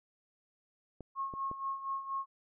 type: clicks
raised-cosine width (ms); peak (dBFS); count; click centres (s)
2; -31; 3; 1.007 / 1.338 / 1.514
type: tone with tremolo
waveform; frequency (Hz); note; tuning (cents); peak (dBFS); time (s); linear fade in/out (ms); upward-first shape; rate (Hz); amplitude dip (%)
sine; 1086; C#6; -36; -32; 1.15-2.26; 50; sine; 4.2; 70
effects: none